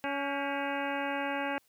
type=harmonic tone with a mistuned harmonic; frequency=280.7 Hz; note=C#4; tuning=22 cents sharp; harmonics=1 / 2 / 3 / 4 / 5 / 6 / 7 / 8 / 9 / 10; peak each=-37 / -37 / -36 / -43 / -44 / -39 / -43 / -45 / -43 / -46 dBFS; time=0.04-1.58 s; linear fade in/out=0 ms; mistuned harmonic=6; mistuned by=-71 cents; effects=white hiss -69 dBFS RMS until 1.68 s + high-pass 80 Hz 12 dB/octave